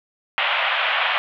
white band-pass noise, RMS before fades -21 dBFS, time 0.38-1.18 s, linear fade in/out 0 ms, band 600 to 3200 Hz, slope 48 dB/octave, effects none

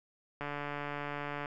click train, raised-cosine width 0.5 ms, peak -23 dBFS, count 153, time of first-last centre 0.41-1.458 s, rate 145 Hz, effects none

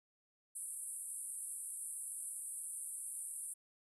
white band-pass noise, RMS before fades -45 dBFS, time 0.55-3.54 s, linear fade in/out 10 ms, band 8400 to 11000 Hz, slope 96 dB/octave, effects none

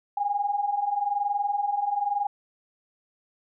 sine tone pair together, 799 / 820 Hz, G5 / G#5, +33 / -22 cents, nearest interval unison, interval 45 cents, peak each -29 / -25 dBFS, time 0.17-2.27 s, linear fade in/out 5 ms, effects none

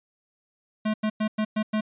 square tone bursts at uneven times, 215.3 Hz, A3, 37 cents flat, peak -23 dBFS, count 6, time 0.85-0.94 / 1.03-1.1 / 1.2-1.28 / 1.38-1.45 / 1.56-1.63 / 1.73-1.81 s, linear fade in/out 10 ms, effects resampled to 8000 Hz

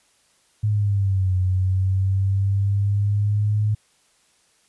sine exponential two-way sweep, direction down then up, 106.9 to 92 to 106.5 Hz, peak -17 dBFS, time 0.63-3.75 s, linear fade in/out 10 ms, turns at 1.36 s, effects white hiss -61 dBFS RMS until 4.68 s + resampled to 24000 Hz

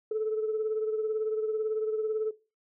sine beating tone pair, 433 / 451 Hz, A4 / A4, -28 / +43 cents, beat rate 18 Hz, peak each -27 / -34 dBFS, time 0.11-2.31 s, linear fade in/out 5 ms, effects noise-tail reverb RT60 0.3 s tail -18 dB re dry + tanh soft clip ceiling -22 dBFS

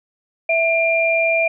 sine tone pair together, 659.3 / 2389 Hz, E5 / D7, 0 / +29 cents, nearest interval octave + minor seventh, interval 2229 cents, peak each -17 dBFS, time 0.49-1.48 s, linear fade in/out 5 ms, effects none

